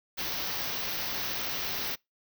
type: band-stop noise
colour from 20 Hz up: white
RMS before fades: -33 dBFS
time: 0.17-1.96 s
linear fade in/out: 20 ms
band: 6100 to 14000 Hz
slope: 96 dB/octave
effects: noise-tail reverb RT60 0.2 s tail -26 dB re dry